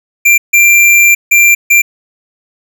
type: tone bursts at uneven times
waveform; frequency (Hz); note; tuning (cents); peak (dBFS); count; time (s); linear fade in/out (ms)
square; 2370; D7; +15; -4; 4; 0.25-0.38 / 0.53-1.15 / 1.31-1.55 / 1.7-1.82; 10
effects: none